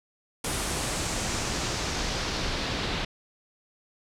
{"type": "noise with low-pass filter sweep", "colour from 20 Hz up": "pink", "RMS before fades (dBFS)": -30, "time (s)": [0.44, 3.05], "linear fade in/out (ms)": 5, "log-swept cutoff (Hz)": [10000, 3800], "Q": 1.6, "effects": []}